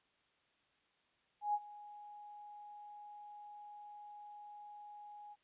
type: tone with ADSR envelope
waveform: sine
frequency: 830.6 Hz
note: G#5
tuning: in tune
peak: -30 dBFS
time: 1.41-5.36 s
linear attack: 130 ms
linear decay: 47 ms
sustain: -20 dB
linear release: 37 ms
effects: white hiss -75 dBFS RMS until 5.43 s + resampled to 8000 Hz